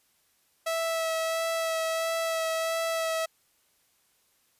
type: tone with vibrato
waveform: sawtooth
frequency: 653 Hz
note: E5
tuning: 17 cents flat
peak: -23 dBFS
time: 0.66-3.26 s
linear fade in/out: 10 ms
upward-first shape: sine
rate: 1.5 Hz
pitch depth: 14 cents each way
effects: white hiss -68 dBFS RMS until 4.59 s + resampled to 32000 Hz